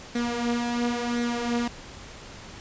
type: tone with flanger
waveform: sawtooth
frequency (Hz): 238.9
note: A#3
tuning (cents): +43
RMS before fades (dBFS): -27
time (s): 0.15-1.68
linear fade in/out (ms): 5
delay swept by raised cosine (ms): 0.5 to 5.4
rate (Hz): 0.95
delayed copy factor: +0.6
effects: pink hiss -43 dBFS RMS until 2.6 s + resampled to 16000 Hz